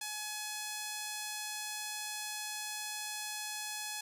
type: tone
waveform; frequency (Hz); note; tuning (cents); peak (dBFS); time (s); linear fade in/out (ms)
5% pulse; 847; G#5; +34; -26; 0.01-4.01; 5
effects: none